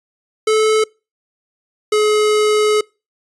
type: tone pair in turn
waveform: square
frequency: 434.5 / 424.6 Hz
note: A4 / G#4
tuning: -22 / +38 cents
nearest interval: unison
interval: 40 cents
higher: first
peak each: -12 dBFS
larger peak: neither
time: 0.47-0.84 / 1.92-2.81 s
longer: second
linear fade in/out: 5 ms
effects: noise-tail reverb RT60 0.3 s tail -26 dB re dry + resampled to 24000 Hz